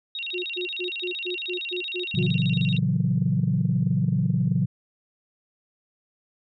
sine tone with vibrato, 3218 Hz, G7, 45 cents sharp, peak -29 dBFS, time 0.15-2.78 s, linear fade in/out 2 ms, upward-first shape square, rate 13 Hz, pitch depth 270 cents each way
sine tone bursts, 360.8 Hz, F#4, 44 cents flat, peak -28 dBFS, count 9, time 0.33-2.28 s, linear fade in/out 20 ms, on 110 ms, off 120 ms
sine chord, F# dominant seventh, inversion first, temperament just, 115.62 / 138.75 / 166.5 / 185 Hz, A#2 / C#3 / E3 / F#3, -14 / +2 / +18 / 0 cents, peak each -26 / -24 / -25 / -25 dBFS, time 2.14-4.66 s, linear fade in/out 10 ms
effects tanh soft clip ceiling -11 dBFS

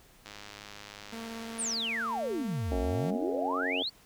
click train, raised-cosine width 0.2 ms, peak -27 dBFS, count 153, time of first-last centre 0.26-1.736 s, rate 103 Hz
sawtooth tone with vibrato, 227.8 Hz, A#3, 40 cents flat, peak -35 dBFS, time 1.12-3.11 s, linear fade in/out 10 ms, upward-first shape triangle, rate 17 Hz, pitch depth 10 cents each way
sine exponential two-way sweep, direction down then up, 9956 to 53.7 to 4581 Hz, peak -30 dBFS, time 1.58-3.9 s, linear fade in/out 20 ms, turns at 2.79 s
harmonic tone, 91 Hz, F#2, 28 cents flat, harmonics 3 / 4 / 5 / 6 / 7 / 8 / 9, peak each -35 / -42 / -37 / -42 / -38 / -44 / -43 dBFS, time 2.71-3.83 s, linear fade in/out 10 ms
effects pink hiss -59 dBFS RMS until 4.05 s

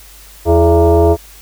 sine tone with frequency modulation, 170.7 Hz, F3, 39 cents flat, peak -6 dBFS, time 0.45-1.17 s, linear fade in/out 50 ms, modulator 252 Hz, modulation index 2.2, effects added 50 Hz sine -40 dBFS peak until 1.41 s + white hiss -40 dBFS RMS until 1.41 s

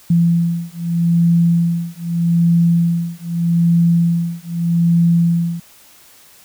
sine beating tone pair, 169.2 / 170.01 Hz, E3 / F3, +45 / -46 cents, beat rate 0.81 Hz, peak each -15 dBFS, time 0.1-5.6 s, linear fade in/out 5 ms, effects white hiss -46 dBFS RMS until 6.44 s

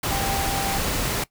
sine tone in noise, 788 Hz, G5, 9 cents sharp, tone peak -27 dBFS, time 0.11-0.78 s, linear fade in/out 5 ms, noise pink, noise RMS -25 dBFS, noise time 0.03-1.24 s, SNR -5 dB, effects noise-tail reverb RT60 0.1 s tail -19 dB re dry

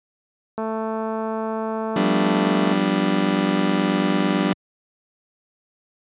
click train, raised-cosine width 1 ms, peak -14 dBFS, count 476, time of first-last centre 0.58-2.729 s, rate 221 Hz
35% pulse chord, G dominant seventh, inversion third, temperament just, 176.4 / 196 / 245 / 294 Hz, F3 / G3 / B3 / D4, +18 / 0 / -14 / +2 cents, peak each -23 / -20 / -25 / -21 dBFS, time 1.96-4.53 s, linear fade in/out 2 ms
effects high-pass 100 Hz 12 dB/octave + resampled to 8000 Hz

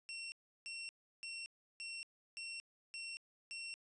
25% pulse tone bursts, 2722 Hz, F7, 45 cents flat, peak -40 dBFS, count 7, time 0.09-3.74 s, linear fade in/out 0 ms, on 230 ms, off 340 ms, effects resampled to 24000 Hz

